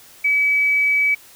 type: tone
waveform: sine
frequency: 2286 Hz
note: D7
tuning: 47 cents flat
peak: -14 dBFS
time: 0.24-1.15 s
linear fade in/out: 10 ms
effects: white hiss -46 dBFS RMS until 1.35 s